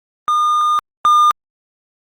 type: tone pair in turn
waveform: triangle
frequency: 1215 / 1208.4 Hz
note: D#6 / D6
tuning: -42 / +49 cents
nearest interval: unison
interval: 9 cents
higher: first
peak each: -10 / -6 dBFS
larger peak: second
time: 0.28-0.79 / 1.05-1.31 s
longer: first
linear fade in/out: 0 ms
effects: Opus 24 kbps